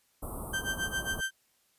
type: band-stop noise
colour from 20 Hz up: pink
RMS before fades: -39 dBFS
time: 0.22-1.21 s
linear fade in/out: 10 ms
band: 1300 to 8400 Hz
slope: 96 dB/octave
type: tone with tremolo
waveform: 35% pulse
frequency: 1563 Hz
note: G6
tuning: 6 cents flat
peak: -27 dBFS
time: 0.53-1.31 s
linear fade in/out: 10 ms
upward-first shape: sine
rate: 7.4 Hz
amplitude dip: 90%
effects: white hiss -70 dBFS RMS until 1.78 s + resampled to 32000 Hz